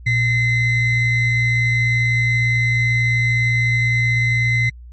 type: ring-modulated tone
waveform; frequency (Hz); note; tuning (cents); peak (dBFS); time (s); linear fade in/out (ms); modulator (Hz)
triangle; 972; B5; -28; -9; 0.06-4.7; 10; 1090
effects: added 60 Hz sine -35 dBFS peak until 4.92 s + MP3 32 kbps